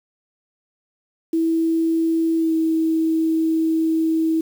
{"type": "tone with pitch glide", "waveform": "sine", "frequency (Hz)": [327, 321.8], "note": ["E4", "E4"], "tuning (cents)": [-14, -42], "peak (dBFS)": -16, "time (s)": [1.33, 4.41], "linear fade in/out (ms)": 5, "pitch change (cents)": -28, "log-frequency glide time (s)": [2.37, 2.52], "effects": ["7-bit"]}